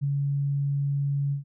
sine tone with ADSR envelope, 141 Hz, C#3, 30 cents sharp, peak -21 dBFS, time 0.01-1.44 s, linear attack 31 ms, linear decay 4 ms, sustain -2 dB, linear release 120 ms, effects none

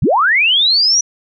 sine linear sweep, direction up, 69.3 to 5920 Hz, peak -9 dBFS, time 0.02-1.01 s, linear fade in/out 5 ms, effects none

